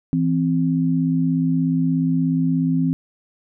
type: tone pair together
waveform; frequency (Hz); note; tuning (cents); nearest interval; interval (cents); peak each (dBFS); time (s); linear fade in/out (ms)
sine; 164.8 / 261.6; E3 / C4; 0 / 0; minor sixth; 800; -19; 0.13-2.93; 0
effects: none